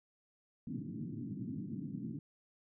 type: band-pass noise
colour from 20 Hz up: white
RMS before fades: -42 dBFS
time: 0.67-2.19 s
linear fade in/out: 2 ms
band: 110 to 290 Hz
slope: 48 dB/octave
effects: none